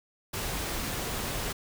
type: noise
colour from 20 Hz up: pink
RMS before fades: -33 dBFS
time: 0.33-1.53 s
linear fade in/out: 10 ms
effects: none